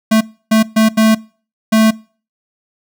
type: tone bursts at uneven times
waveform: square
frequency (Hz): 220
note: A3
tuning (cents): 0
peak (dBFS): -8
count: 5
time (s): 0.11-0.21 / 0.51-0.63 / 0.76-0.89 / 0.97-1.15 / 1.72-1.91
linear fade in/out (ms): 10
effects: noise-tail reverb RT60 0.4 s tail -23 dB re dry